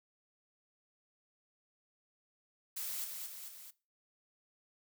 blue noise with echo, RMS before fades -40 dBFS, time 2.76-3.05 s, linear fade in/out 10 ms, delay 220 ms, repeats 3, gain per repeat -4 dB, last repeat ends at 3.71 s, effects noise-tail reverb RT60 0.3 s tail -19 dB re dry

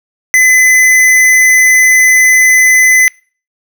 sine tone with hard clipping, 2022 Hz, B6, 40 cents sharp, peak -5 dBFS, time 0.34-3.08 s, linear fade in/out 0 ms, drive 17 dB, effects noise-tail reverb RT60 0.4 s tail -25 dB re dry

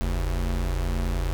square tone pair together, 44.48 / 74.8 Hz, F1 / D2, +32 / +32 cents, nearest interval major sixth, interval 900 cents, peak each -25 / -31 dBFS, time 0.01-1.33 s, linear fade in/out 0 ms, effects none

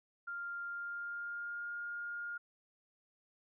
sine tone with pitch glide, 1396.9 to 1416.4 Hz, F6 to F6, 0 to +24 cents, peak -39 dBFS, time 0.27-2.38 s, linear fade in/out 10 ms, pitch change +24 cents, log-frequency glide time 0.65-1.71 s, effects none

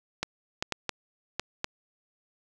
clicks, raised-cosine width 0.2 ms, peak -11 dBFS, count 6, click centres 0.23 / 0.625 / 0.723 / 0.893 / 1.396 / 1.644 s, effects none

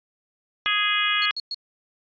harmonic tone, 415.3 Hz, G#4, in tune, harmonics 3 / 4 / 5 / 6 / 7 / 8, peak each -27 / -27 / -27 / -27 / -27 / -27 dBFS, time 0.66-1.31 s, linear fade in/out 0 ms
sine tone bursts, 4328 Hz, C#8, 42 cents flat, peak -26 dBFS, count 3, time 1.22-1.545 s, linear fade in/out 2 ms, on 35 ms, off 110 ms
effects resampled to 11025 Hz

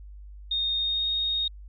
sine tone with pitch glide, 3689 to 3721 Hz, A#7 to A#7, -19 to -4 cents, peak -24 dBFS, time 0.51-1.48 s, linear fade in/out 5 ms, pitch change +15 cents, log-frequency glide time 0.79-1.07 s, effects added 50 Hz sine -41 dBFS peak until 1.68 s

